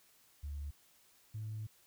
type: tone pair in turn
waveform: sine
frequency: 72.3 / 108.33 Hz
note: D2 / A2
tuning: -27 / -26 cents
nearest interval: perfect fifth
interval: 701 cents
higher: second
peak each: -38 / -38 dBFS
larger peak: neither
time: 0.43-0.71 / 1.34-1.67 s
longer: second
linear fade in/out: 10 ms
effects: tanh soft clip ceiling -35 dBFS + white hiss -67 dBFS RMS until 1.86 s